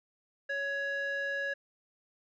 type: tone with band-pass filter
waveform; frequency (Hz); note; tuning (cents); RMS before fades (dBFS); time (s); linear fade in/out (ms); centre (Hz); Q
square; 558; C#5; +11; -34; 0.49-1.54; 10; 1400; 8
effects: resampled to 16000 Hz